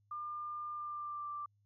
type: tone with pitch glide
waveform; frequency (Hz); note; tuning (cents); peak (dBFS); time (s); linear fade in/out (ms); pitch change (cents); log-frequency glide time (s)
sine; 1200 to 1176.7; D6 to D6; +37 to +3; -39; 0.11-1.46; 5; -34; 0.73-1.29
effects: added 102 Hz sine -70 dBFS peak until 1.65 s